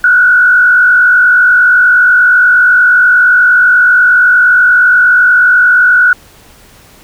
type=tone with frequency modulation; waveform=sine; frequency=1467 Hz; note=F#6; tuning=15 cents flat; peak=-3 dBFS; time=0.04-6.13 s; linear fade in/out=2 ms; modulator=48.4 Hz; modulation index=0.88; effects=pink hiss -40 dBFS RMS until 7.03 s